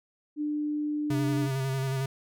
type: tone with pitch glide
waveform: sine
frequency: 298.3 to 293.9 Hz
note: D4 to D4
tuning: +27 to +1 cents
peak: -27 dBFS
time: 0.36-1.49 s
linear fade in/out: 50 ms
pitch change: -26 cents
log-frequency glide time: 1.09-1.17 s
type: tone with vibrato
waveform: square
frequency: 133.9 Hz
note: C3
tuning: 40 cents sharp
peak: -28 dBFS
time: 1.1-2.06 s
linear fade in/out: 5 ms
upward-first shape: square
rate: 11 Hz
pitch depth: 23 cents each way
effects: none